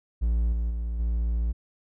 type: tone with level steps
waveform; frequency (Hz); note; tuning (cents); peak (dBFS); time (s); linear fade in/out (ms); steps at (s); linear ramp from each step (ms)
triangle; 57.2; A#1; -32; -19 / -22 / -25 / -21; 0.21-1.53; 20; 0.52 / 0.7 / 0.99; 10
effects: none